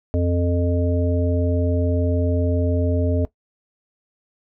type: harmonic tone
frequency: 87.3 Hz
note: F2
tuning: in tune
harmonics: 1 / 3 / 5 / 7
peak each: -19 / -24 / -26 / -27 dBFS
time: 0.14-3.25 s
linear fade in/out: 0 ms
effects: noise-tail reverb RT60 0.1 s tail -17 dB re dry